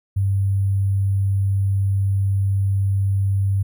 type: tone with sample-and-hold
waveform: sine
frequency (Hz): 98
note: G2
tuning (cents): 0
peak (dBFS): -16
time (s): 0.16-3.63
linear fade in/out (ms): 10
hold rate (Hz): 11025
effects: none